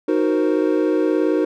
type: chord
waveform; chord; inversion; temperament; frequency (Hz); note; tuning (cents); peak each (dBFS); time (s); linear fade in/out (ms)
triangle; C half-diminished seventh; first; equal; 311.1 / 370 / 466.2 / 523.3; Eb4 / Gb4 / Bb4 / C5; 0 / 0 / 0 / 0; -17 / -19 / -20 / -23; 0.08-1.45; 5
effects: none